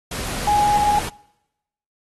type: tone in noise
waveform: sine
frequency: 830.6 Hz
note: G#5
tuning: in tune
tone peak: -14 dBFS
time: 0.47-0.99 s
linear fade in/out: 5 ms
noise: pink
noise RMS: -28 dBFS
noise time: 0.11-1.09 s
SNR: +11 dB
effects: noise-tail reverb RT60 0.9 s tail -24 dB re dry + AAC 32 kbps